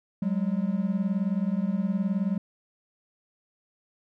triangle beating tone pair, 185 / 204 Hz, F#3 / G#3, 0 / -31 cents, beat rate 19 Hz, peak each -25 dBFS, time 0.22-2.38 s, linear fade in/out 5 ms, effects none

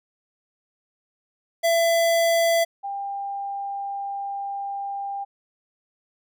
square / sine tone pair in turn, 670 / 796.8 Hz, E5 / G5, +28 / +28 cents, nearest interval minor third, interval 300 cents, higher second, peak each -18 / -27 dBFS, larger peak first, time 1.63-2.65 / 2.83-5.25 s, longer second, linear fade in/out 20 ms, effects none

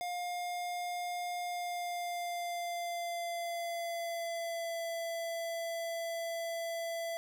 square tone with pitch glide, 709 to 669.2 Hz, F5 to E5, +26 to +26 cents, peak -36 dBFS, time 0.01-7.17 s, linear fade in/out 0 ms, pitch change -100 cents, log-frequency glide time 1.43-4.82 s, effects none

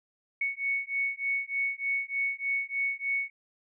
sine beating tone pair, 2217 / 2220.3 Hz, C#7 / C#7, 0 / +2 cents, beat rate 3.3 Hz, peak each -31 dBFS, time 0.41-3.3 s, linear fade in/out 5 ms, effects none

